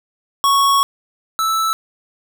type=tone pair in turn; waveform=square; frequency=1108.7 / 1315.2 Hz; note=C#6 / E6; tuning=0 / -4 cents; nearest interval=minor third; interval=296 cents; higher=second; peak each=-12 / -16 dBFS; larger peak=first; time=0.44-0.83 / 1.39-1.73 s; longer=first; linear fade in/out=0 ms; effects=none